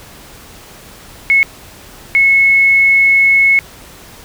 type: tone bursts at uneven times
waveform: sine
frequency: 2190 Hz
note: C#7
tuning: 22 cents flat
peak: -6 dBFS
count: 2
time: 1.3-1.43 / 2.15-3.59 s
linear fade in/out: 0 ms
effects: pink hiss -37 dBFS RMS until 4.24 s